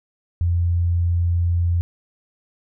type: tone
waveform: sine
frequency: 86.3 Hz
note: F2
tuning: 20 cents flat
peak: -16 dBFS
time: 0.41-1.81 s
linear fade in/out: 0 ms
effects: none